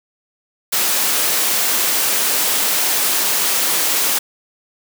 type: high-pass noise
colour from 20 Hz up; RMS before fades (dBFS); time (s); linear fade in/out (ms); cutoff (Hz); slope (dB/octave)
white; -17; 0.72-4.19; 10; 250; 12
effects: none